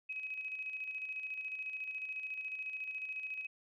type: tone with tremolo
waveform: sine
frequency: 2543 Hz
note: D#7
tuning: 37 cents sharp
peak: -37 dBFS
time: 0.09-3.47 s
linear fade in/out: 10 ms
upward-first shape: square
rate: 14 Hz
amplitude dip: 45%
effects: none